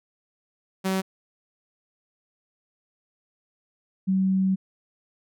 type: tone pair in turn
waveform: sawtooth / sine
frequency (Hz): 190 / 190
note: F#3 / F#3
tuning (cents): +46 / +46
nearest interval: unison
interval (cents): 0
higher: neither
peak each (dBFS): -19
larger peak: neither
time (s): 0.84-1.02 / 4.07-4.56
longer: second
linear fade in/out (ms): 20
effects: none